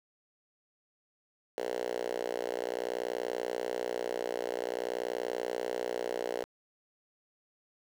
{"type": "tone with high-pass filter", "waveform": "5% pulse", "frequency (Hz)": 60.5, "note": "B1", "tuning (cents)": -35, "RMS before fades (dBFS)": -35, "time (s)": [1.58, 6.44], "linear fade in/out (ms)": 0, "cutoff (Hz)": 460, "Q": 3.3, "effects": ["low-pass 8000 Hz 12 dB/octave", "9-bit"]}